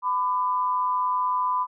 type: tone pair together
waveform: sine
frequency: 1003 / 1193.7 Hz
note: B5 / D6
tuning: +26 / +28 cents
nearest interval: minor third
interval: 302 cents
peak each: -22 / -29 dBFS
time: 0.02-1.67 s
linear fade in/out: 50 ms
effects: none